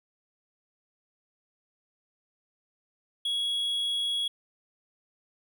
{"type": "tone", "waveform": "triangle", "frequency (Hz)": 3335, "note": "G#7", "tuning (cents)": 7, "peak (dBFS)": -25, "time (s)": [3.25, 4.28], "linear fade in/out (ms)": 5, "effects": []}